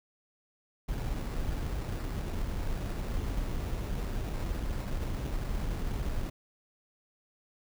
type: noise with sample-and-hold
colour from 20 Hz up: brown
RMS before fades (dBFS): -33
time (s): 0.88-6.3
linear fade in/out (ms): 10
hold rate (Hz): 3150
effects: none